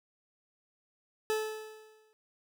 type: tone with exponential decay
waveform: 40% pulse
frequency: 433.9 Hz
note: A4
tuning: 24 cents flat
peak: -26 dBFS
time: 1.3-2.13 s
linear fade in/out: 0 ms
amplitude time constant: 180 ms
effects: none